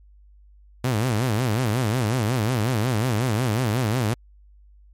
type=tone with vibrato; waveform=sawtooth; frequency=116.7 Hz; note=A#2; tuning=2 cents sharp; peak=-16 dBFS; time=0.84-4.14 s; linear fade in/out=5 ms; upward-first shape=sine; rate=5.5 Hz; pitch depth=210 cents each way; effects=added 50 Hz sine -48 dBFS peak until 4.93 s + MP3 64 kbps